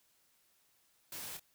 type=noise with echo; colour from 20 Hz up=white; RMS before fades=-45 dBFS; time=1.12-1.37 s; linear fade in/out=2 ms; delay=26 ms; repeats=1; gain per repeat=-7 dB; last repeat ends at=1.396 s; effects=white hiss -72 dBFS RMS until 1.54 s